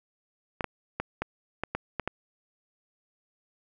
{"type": "clicks", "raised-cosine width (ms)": 0.5, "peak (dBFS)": -14, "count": 8, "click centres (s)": [0.608, 0.643, 1, 1.22, 1.636, 1.75, 1.997, 2.076], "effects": []}